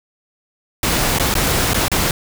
pink noise with dropouts, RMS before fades -17 dBFS, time 0.83-2.11 s, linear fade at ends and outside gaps 2 ms, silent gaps 1.186-1.197 / 1.341-1.352 / 1.735-1.743 / 1.882-1.916 s, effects none

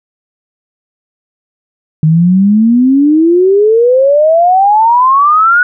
sine exponential sweep, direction up, 152.8 to 1480 Hz, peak -4 dBFS, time 2.03-5.63 s, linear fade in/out 2 ms, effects none

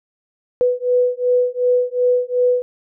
sine beating tone pair, 493.9 / 496.6 Hz, B4 / B4, 0 / +9 cents, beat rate 2.7 Hz, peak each -17 dBFS, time 0.61-2.62 s, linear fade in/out 0 ms, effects none

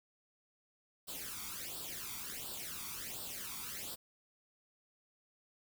white noise with flanger, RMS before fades -44 dBFS, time 1.07-3.96 s, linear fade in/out 20 ms, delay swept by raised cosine 0.23 to 0.88 ms, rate 1.4 Hz, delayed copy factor +0.75, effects none

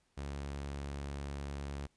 sawtooth tone, 70.4 Hz, C#2, 27 cents sharp, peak -35 dBFS, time 0.17-1.87 s, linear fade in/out 10 ms, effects pink hiss -75 dBFS RMS until 1.96 s + resampled to 22050 Hz

